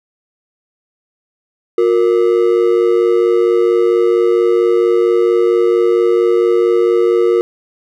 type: ring-modulated tone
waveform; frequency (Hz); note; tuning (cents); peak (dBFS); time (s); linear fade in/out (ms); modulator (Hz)
triangle; 412.1; G#4; -13; -4; 1.78-7.41; 0; 52.2
effects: none